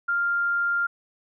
sine tone, 1397 Hz, F6, in tune, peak -21 dBFS, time 0.08-0.87 s, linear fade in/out 10 ms, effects none

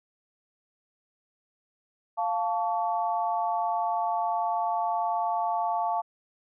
sine chord, F augmented, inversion none, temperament equal with one note detuned, 698.5 / 880 / 1130.1 Hz, F5 / A5 / C#6, 0 / 0 / +33 cents, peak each -28 / -28 / -34 dBFS, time 2.17-6.02 s, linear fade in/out 20 ms, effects none

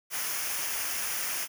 white noise with comb filter, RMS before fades -32 dBFS, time 0.1-1.48 s, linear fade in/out 50 ms, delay 0.25 ms, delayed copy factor -0.6, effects none

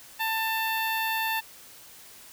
10% pulse tone with notch filter, 890 Hz, A5, 20 cents sharp, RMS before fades -28 dBFS, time 0.19-1.41 s, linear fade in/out 20 ms, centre 5900 Hz, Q 0.59, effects white hiss -49 dBFS RMS until 2.32 s

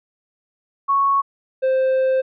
sine / triangle tone pair in turn, 1107 / 523.6 Hz, C#6 / C5, -3 / +1 cents, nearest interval octave + minor second, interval 1296 cents, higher first, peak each -14 / -13 dBFS, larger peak second, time 0.88-1.22 / 1.62-2.22 s, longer second, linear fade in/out 20 ms, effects resampled to 8000 Hz

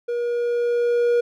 triangle tone with level ramp, 477.8 Hz, A#4, 43 cents sharp, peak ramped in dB -20 to -13 dBFS, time 0.08-1.21 s, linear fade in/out 10 ms, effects none

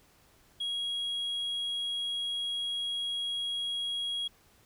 sine tone, 3300 Hz, G#7, 12 cents flat, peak -28 dBFS, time 0.6-4.28 s, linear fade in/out 10 ms, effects tanh soft clip ceiling -30 dBFS + pink hiss -63 dBFS RMS until 4.65 s

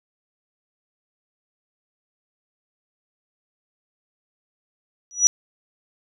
sine tone with exponential growth, 5850 Hz, F#8, 21 cents flat, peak -6 dBFS, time 5.11-5.27 s, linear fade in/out 0 ms, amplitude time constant 34 ms, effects none

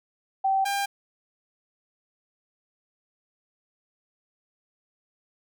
sine / sawtooth tone pair in turn, 774 / 799 Hz, G5 / G5, -22 / +33 cents, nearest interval minor second, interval 55 cents, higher second, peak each -20 / -21 dBFS, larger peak first, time 0.44-0.65 / 0.65-0.86 s, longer neither, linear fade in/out 10 ms, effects none

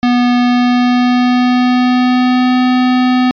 square tone with pitch glide, 244.7 to 252.2 Hz, B3 to B3, -16 to +36 cents, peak -9 dBFS, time 0.03-3.31 s, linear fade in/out 0 ms, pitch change +52 cents, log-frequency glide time 0.37-2.58 s, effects resampled to 11025 Hz

